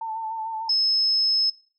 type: tone with vibrato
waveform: sine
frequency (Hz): 890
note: A5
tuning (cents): +20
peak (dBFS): -27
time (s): 0.01-0.69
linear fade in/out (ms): 5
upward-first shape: sine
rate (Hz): 6.7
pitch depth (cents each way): 36
type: tone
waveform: sine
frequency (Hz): 5190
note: E8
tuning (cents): -28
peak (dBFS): -18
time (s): 0.69-1.5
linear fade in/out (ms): 5
effects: noise-tail reverb RT60 0.4 s tail -19 dB re dry